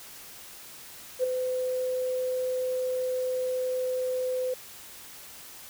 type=tone with ADSR envelope; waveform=sine; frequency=509 Hz; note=C5; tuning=48 cents flat; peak=-19 dBFS; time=1.19-4.54 s; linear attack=47 ms; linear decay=7 ms; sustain=-7 dB; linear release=5 ms; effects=tanh soft clip ceiling -15 dBFS + white hiss -46 dBFS RMS until 5.69 s